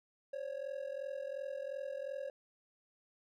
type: ring-modulated tone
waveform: triangle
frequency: 551 Hz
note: C#5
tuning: 11 cents flat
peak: -34 dBFS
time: 0.33-2.3 s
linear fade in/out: 2 ms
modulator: 21.4 Hz
effects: none